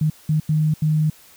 sine tone bursts at uneven times, 154.4 Hz, D#3, 13 cents flat, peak -15 dBFS, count 4, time 0.01-0.1 / 0.29-0.4 / 0.49-0.74 / 0.82-1.1 s, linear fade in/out 5 ms, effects white hiss -49 dBFS RMS until 1.36 s

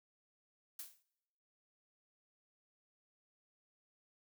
blue noise with exponential decay, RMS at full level -43 dBFS, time 0.79-1.03 s, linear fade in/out 5 ms, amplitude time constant 52 ms, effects noise-tail reverb RT60 1.0 s tail -25 dB re dry

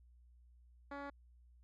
10% pulse tone, 282.2 Hz, C#4, 31 cents sharp, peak -35 dBFS, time 0.91-1.1 s, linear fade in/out 5 ms, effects added 60 Hz sine -61 dBFS peak until 1.63 s + low-pass 2000 Hz 12 dB/octave

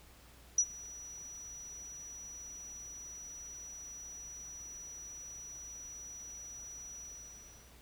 sine tone with ADSR envelope, 5860 Hz, F#8, 18 cents flat, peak -22 dBFS, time 0.58-7.74 s, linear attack 5 ms, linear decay 61 ms, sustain -23 dB, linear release 720 ms, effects added 60 Hz sine -60 dBFS peak until 7.81 s + pink hiss -60 dBFS RMS until 7.81 s

